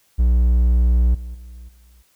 triangle tone with level steps, 60 Hz, B1, 49 cents flat, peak -10 / -26 / -33 / -45 dBFS, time 0.18-2.03 s, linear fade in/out 20 ms, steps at 1.14 / 1.34 / 1.68 s, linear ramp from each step 10 ms, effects white hiss -60 dBFS RMS until 2.15 s

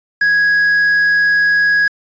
triangle tone with quantisation, 1661.2 Hz, G#6, in tune, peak -8 dBFS, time 0.21-1.88 s, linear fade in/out 5 ms, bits 6, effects resampled to 16000 Hz

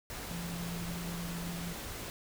sine tone in noise, 172 Hz, F3, 26 cents flat, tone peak -38 dBFS, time 0.31-1.73 s, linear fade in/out 0 ms, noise pink, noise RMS -42 dBFS, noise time 0.1-2.1 s, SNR +1 dB, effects none

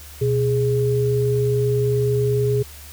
sine tone pair together, 123.47 / 415.3 Hz, B2 / G#4, 0 / 0 cents, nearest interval octave + major sixth, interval 2100 cents, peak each -19 dBFS, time 0.21-2.63 s, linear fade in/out 10 ms, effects added 73 Hz sine -40 dBFS peak until 2.92 s + white hiss -42 dBFS RMS until 2.92 s

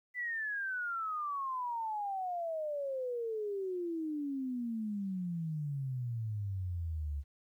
sine exponential sweep, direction down, 2004 to 69.3 Hz, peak -34 dBFS, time 0.14-7.24 s, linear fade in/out 50 ms, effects 12-bit

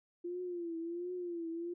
sine tone with vibrato, 345.2 Hz, F4, 20 cents flat, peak -37 dBFS, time 0.24-1.74 s, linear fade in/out 10 ms, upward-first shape triangle, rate 1.4 Hz, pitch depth 95 cents each way, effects none

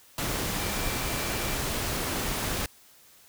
sine tone in noise, 2349 Hz, D7, in tune, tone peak -41 dBFS, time 0.59-1.55 s, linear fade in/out 2 ms, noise pink, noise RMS -30 dBFS, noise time 0.18-2.66 s, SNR -14 dB, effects white hiss -56 dBFS RMS until 3.28 s

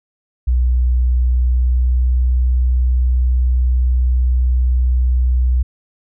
sine tone with pitch glide, 61.74 to 62.35 Hz, B1 to B1, 0 to +17 cents, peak -11 dBFS, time 0.47-5.63 s, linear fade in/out 10 ms, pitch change +17 cents, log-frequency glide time 1.34-2.12 s, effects none

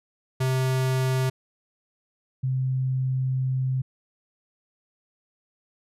square / sine tone pair in turn, 130.4 / 130.4 Hz, C3 / C3, -5 / -5 cents, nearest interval unison, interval 0 cents, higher neither, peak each -22 dBFS, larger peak neither, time 0.4-1.3 / 2.43-3.82 s, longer second, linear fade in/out 10 ms, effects resampled to 32000 Hz

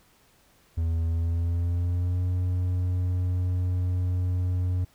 triangle tone with pitch glide, 82.41 to 90.39 Hz, E2 to F#2, 0 to -40 cents, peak -21 dBFS, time 0.77-4.85 s, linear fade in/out 10 ms, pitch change +160 cents, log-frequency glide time 1.05-2.25 s, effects pink hiss -61 dBFS RMS until 4.94 s

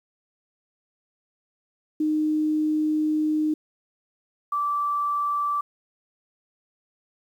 sine tone pair in turn, 307.5 / 1164.2 Hz, D#4 / D6, -20 / -15 cents, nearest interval octave + major seventh, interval 2305 cents, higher second, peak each -20 / -22 dBFS, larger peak first, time 2-3.54 / 4.52-5.61 s, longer first, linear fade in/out 5 ms, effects 9-bit

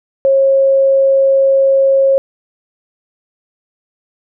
sine tone, 542 Hz, C#5, 39 cents flat, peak -7 dBFS, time 0.25-2.18 s, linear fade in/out 0 ms, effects none

